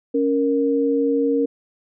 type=tone pair together; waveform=sine; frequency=278.4 / 466.2 Hz; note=C#4 / A#4; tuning=+8 / 0 cents; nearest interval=major sixth; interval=892 cents; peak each=-19 / -19 dBFS; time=0.14-1.46 s; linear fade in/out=10 ms; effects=none